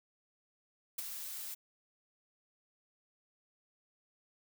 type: noise with ADSR envelope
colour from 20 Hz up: blue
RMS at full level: -36 dBFS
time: 0.98-1.55 s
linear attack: 8 ms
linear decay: 17 ms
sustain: -7 dB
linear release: 14 ms
effects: none